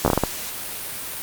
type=slowing click train; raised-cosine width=1 ms; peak=-3 dBFS; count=7; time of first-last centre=0.05-0.237 s; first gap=12 ms; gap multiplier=1.38; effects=white hiss -31 dBFS RMS until 1.22 s + Opus 48 kbps